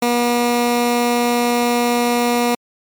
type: tone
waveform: 15% pulse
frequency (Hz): 240.4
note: B3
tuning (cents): -46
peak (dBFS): -8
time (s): 0.02-2.55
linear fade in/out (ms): 5
effects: MP3 96 kbps